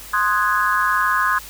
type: chord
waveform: sine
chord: Ab dominant seventh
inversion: first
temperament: equal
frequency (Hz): 1046.5 / 1244.5 / 1480 / 1661.2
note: C6 / Eb6 / Gb6 / Ab6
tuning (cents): 0 / 0 / 0 / 0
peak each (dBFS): -20 / -21 / -23 / -21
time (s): 0.13-1.39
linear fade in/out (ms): 10
effects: added 50 Hz sine -43 dBFS peak until 1.49 s + white hiss -38 dBFS RMS until 1.49 s